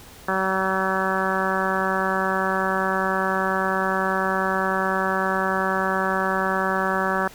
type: harmonic tone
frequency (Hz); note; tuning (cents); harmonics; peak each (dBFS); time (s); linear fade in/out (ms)
190; F#3; +46; 1 / 2 / 3 / 4 / 5 / 6 / 7 / 8 / 9; -29 / -29 / -29 / -29 / -29 / -29 / -29 / -29 / -29; 0.28-7.28; 5
effects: pink hiss -45 dBFS RMS until 7.34 s